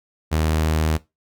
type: tone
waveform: sawtooth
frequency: 78.6 Hz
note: D#2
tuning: 18 cents sharp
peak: -14 dBFS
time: 0.31-0.98 s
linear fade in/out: 20 ms
effects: noise-tail reverb RT60 0.2 s tail -18 dB re dry